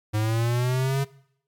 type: linear sweep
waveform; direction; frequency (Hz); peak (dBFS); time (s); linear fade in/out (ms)
square; up; 105.4 to 139.4; -22; 0.13-1.05; 20
effects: noise-tail reverb RT60 0.7 s tail -21 dB re dry + MP3 96 kbps